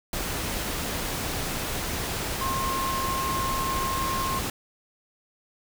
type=tone in noise; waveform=sine; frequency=1066 Hz; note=C6; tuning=32 cents sharp; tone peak=-27 dBFS; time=2.41-4.39 s; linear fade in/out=2 ms; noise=pink; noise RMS=-30 dBFS; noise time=0.13-4.5 s; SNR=0 dB; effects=none